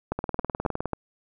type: two click trains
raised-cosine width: 1 ms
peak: -12 / -14 dBFS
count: 4 / 14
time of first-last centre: 0.12-0.933 / 0.19-0.857 s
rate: 3.69 / 19.5 Hz
effects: none